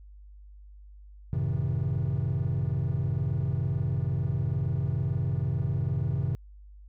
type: chord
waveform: triangle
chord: F# diminished seventh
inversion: none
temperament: just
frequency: 92.5 / 111 / 133.2 / 159.84 Hz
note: F#2 / A2 / C3 / Eb3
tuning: 0 / +16 / +31 / +47 cents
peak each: -29 / -30 / -26 / -31 dBFS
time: 1.33-6.35 s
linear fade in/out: 0 ms
effects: tanh soft clip ceiling -17 dBFS + added 50 Hz sine -46 dBFS peak until 6.88 s